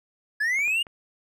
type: linear sweep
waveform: triangle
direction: up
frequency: 1666 to 2886 Hz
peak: -20 dBFS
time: 0.4-0.83 s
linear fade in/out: 10 ms
type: clicks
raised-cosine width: 0.5 ms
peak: -30 dBFS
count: 3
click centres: 0.59 / 0.678 / 0.868 s
effects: none